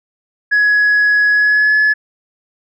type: tone with pitch glide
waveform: sine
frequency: 1679 to 1710.3 Hz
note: G#6 to A6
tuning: +18 to -50 cents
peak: -7 dBFS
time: 0.51-1.94 s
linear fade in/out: 20 ms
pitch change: +32 cents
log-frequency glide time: 1.32-1.75 s
effects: tanh soft clip ceiling -7 dBFS